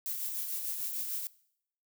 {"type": "noise with tremolo", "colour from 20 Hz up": "violet", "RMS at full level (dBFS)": -34, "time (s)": [0.06, 1.27], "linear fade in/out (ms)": 0, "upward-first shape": "triangle", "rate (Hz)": 6.7, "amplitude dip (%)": 45, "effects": ["noise-tail reverb RT60 0.7 s tail -21 dB re dry"]}